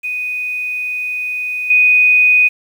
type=tone with level steps; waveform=sine; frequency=2489 Hz; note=D#7; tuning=in tune; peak=-18 / -7 dBFS; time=0.03-2.49 s; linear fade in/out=20 ms; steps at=1.7 s; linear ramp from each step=5 ms; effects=7-bit